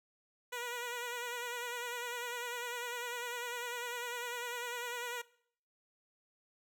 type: tone with vibrato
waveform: 10% pulse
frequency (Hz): 483.2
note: B4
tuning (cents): -38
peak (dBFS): -30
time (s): 0.52-5.22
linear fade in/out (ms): 10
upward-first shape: sine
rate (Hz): 10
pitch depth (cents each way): 44
effects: noise-tail reverb RT60 0.6 s tail -21 dB re dry